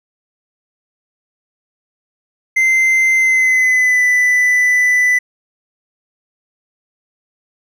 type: tone with pitch glide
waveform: triangle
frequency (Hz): 2076 to 1990.3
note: C7 to B6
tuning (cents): -14 to +13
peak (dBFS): -8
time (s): 2.56-5.19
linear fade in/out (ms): 10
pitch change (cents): -73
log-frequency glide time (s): 3.16-4.04
effects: none